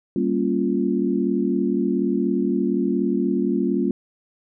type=chord; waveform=sine; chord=G half-diminished seventh; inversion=none; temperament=equal; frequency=196 / 233.1 / 277.2 / 349.2 Hz; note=G3 / Bb3 / Db4 / F4; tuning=0 / 0 / 0 / 0 cents; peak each=-24 dBFS; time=0.16-3.91 s; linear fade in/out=2 ms; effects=none